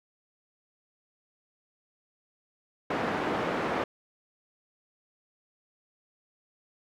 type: band-pass noise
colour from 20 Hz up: pink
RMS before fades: -30 dBFS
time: 2.9-3.84 s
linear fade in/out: 5 ms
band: 240 to 1600 Hz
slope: 12 dB/octave
effects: none